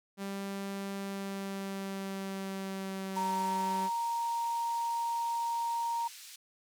sawtooth tone with pitch glide, 197 to 191.72 Hz, G3 to G3, +9 to -38 cents, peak -32 dBFS, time 0.17-3.9 s, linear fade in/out 50 ms, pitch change -47 cents, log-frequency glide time 0.98-3.17 s
white band-pass noise, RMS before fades -50 dBFS, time 3.15-6.36 s, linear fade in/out 5 ms, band 2300 to 8600 Hz, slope 12 dB/octave
sine tone, 932.3 Hz, A#5, in tune, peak -30 dBFS, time 3.16-6.08 s, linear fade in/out 10 ms
effects none

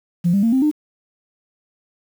sine tone with pitch steps, 173.3 / 199.07 / 228.7 / 262.7 / 301.7 Hz, F3 / G3 / A#3 / C4 / D4, -13 / +27 / -33 / +7 / +47 cents, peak -12 dBFS, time 0.24-0.715 s, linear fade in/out 20 ms, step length 95 ms, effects tanh soft clip ceiling -8 dBFS + 7-bit

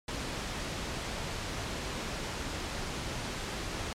pink noise, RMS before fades -36 dBFS, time 0.08-3.93 s, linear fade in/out 2 ms, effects low-pass 7000 Hz 12 dB/octave + MP3 96 kbps

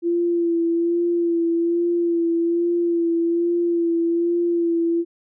sine tone with vibrato, 340 Hz, F4, 46 cents flat, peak -17 dBFS, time 0.02-5.05 s, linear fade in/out 50 ms, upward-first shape sine, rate 1.2 Hz, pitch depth 26 cents each way, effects none

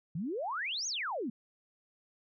sine exponential two-way sweep, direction up then down, 146.5 to 6760 to 206.9 Hz, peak -33 dBFS, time 0.15-1.3 s, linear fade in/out 5 ms, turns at 0.87 s, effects none

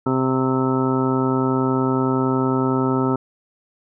harmonic tone, 130.81 Hz, C3, in tune, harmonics 1 / 2 / 3 / 4 / 5 / 6 / 7 / 8 / 9 / 10, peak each -24 / -20 / -23 / -31 / -33 / -36 / -28 / -37 / -39 / -27 dBFS, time 0.06-3.16 s, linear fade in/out 5 ms, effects none

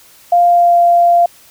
sine tone with pitch glide, 698.5 to 692.5 Hz, F5 to F5, 0 to -15 cents, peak -6 dBFS, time 0.32-1.26 s, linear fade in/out 5 ms, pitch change -15 cents, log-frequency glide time 0.47-0.77 s, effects white hiss -44 dBFS RMS until 1.5 s

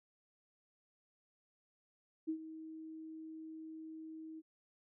sine tone with ADSR envelope, 318 Hz, D#4, 38 cents sharp, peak -33 dBFS, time 2.27-4.42 s, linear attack 22 ms, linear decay 83 ms, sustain -13 dB, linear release 35 ms, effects none

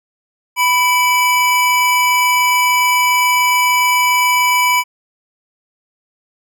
square tone pair together, 990 / 2301 Hz, B5 / D7, +4 / -36 cents, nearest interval octave + minor third, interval 1460 cents, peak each -14 / -15 dBFS, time 0.56-4.84 s, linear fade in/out 50 ms, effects none

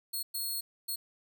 10% pulse tone bursts at uneven times, 4311 Hz, C#8, 49 cents flat, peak -26 dBFS, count 3, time 0.13-0.23 / 0.34-0.61 / 0.88-0.96 s, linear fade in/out 10 ms, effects none

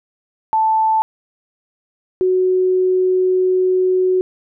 sine tone pair in turn, 880 / 370 Hz, A5 / F#4, 0 / 0 cents, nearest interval octave + minor third, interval 1500 cents, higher first, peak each -12 dBFS, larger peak neither, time 0.53-1.02 / 2.21-4.21 s, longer second, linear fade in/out 0 ms, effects none

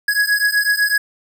square beating tone pair, 1665 / 1673 Hz, G#6 / G#6, +4 / +12 cents, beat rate 8 Hz, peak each -18 dBFS, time 0.08-0.98 s, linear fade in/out 5 ms, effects none

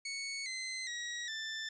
20% pulse tone with pitch steps, 2217 / 2057 / 1907.8 / 1769.8 Hz, C#7 / C7 / A#6 / A6, 0 / -30 / +40 / +10 cents, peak -33 dBFS, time 0.05-1.69 s, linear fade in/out 5 ms, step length 410 ms, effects resampled to 22050 Hz + 12-bit

